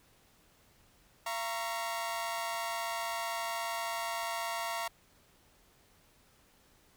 sawtooth chord, Bb minor, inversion second, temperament equal with one note detuned, 680.5 / 932.3 / 1108.7 Hz, F5 / Bb5 / Db6, -45 / 0 / 0 cents, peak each -34 / -34 / -37 dBFS, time 1.26-4.88 s, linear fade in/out 5 ms, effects pink hiss -65 dBFS RMS until 6.96 s

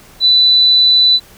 sine tone, 3984 Hz, B7, 14 cents sharp, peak -6 dBFS, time 0.2-1.2 s, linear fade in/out 50 ms, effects pink hiss -42 dBFS RMS until 1.37 s

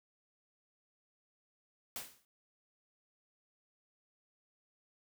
white noise with exponential decay, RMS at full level -39 dBFS, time 1.96-2.25 s, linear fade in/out 1 ms, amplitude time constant 63 ms, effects none

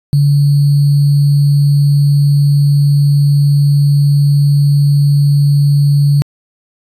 sine tone with sample-and-hold, 143.4 Hz, D3, 41 cents flat, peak -6 dBFS, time 0.13-6.22 s, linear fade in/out 0 ms, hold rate 4410 Hz, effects resampled to 32000 Hz

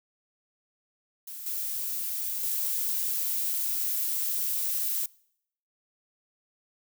violet noise with level steps, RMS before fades -40 / -32 / -29 dBFS, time 1.27-5.06 s, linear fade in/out 5 ms, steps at 1.46 / 2.43 s, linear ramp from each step 5 ms, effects noise-tail reverb RT60 0.7 s tail -24 dB re dry

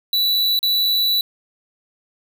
square tone with dropouts, 3951 Hz, B7, in tune, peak -16 dBFS, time 0.13-1.21 s, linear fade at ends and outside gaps 2 ms, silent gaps 0.591-0.629 s, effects none

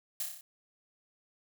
blue noise with echo, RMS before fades -34 dBFS, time 0.2-0.23 s, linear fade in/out 2 ms, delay 30 ms, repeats 6, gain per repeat -3 dB, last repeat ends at 0.41 s, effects none

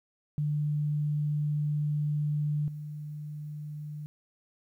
sine tone pair in turn, 148.7 / 149.52 Hz, D3 / D3, +22 / +31 cents, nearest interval unison, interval 9 cents, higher second, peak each -26 / -36 dBFS, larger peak first, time 0.38-2.68 / 2.68-4.06 s, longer first, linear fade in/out 0 ms, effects 11-bit

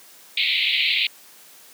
pink band-pass noise, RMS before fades -21 dBFS, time 0.37-1.07 s, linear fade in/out 5 ms, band 2100 to 4200 Hz, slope 96 dB/octave, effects white hiss -48 dBFS RMS until 1.73 s + high-pass 200 Hz 12 dB/octave

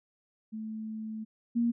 sine tone pair in turn, 218.6 / 235.3 Hz, A3 / A#3, -11 / +16 cents, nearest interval minor second, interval 127 cents, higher second, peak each -35 / -24 dBFS, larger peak second, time 0.52-1.25 / 1.55-1.72 s, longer first, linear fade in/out 20 ms, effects none

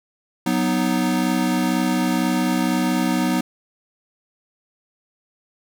square chord, B major, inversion second, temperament equal, 185 / 246.9 / 311.1 Hz, F#3 / B3 / D#4, 0 / 0 / 0 cents, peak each -24 / -22 / -24 dBFS, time 0.46-3.41 s, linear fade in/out 5 ms, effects none

